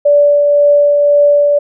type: tone with tremolo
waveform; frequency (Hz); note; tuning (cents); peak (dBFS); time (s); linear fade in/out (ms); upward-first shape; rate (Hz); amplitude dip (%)
sine; 580; D5; -22; -4; 0.05-1.59; 10; triangle; 1.9; 30
effects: none